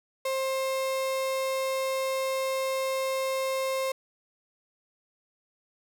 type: tone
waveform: 35% pulse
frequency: 530 Hz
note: C5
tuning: 22 cents sharp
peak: -25 dBFS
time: 0.25-3.92 s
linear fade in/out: 5 ms
effects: none